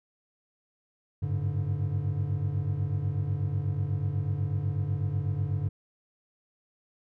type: tone cluster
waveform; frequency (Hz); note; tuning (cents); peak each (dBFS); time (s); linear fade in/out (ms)
triangle; 95.9 / 104 / 143.8; G2 / G#2 / D3; -37 / +3 / -36; -29; 1.22-5.69; 10
effects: none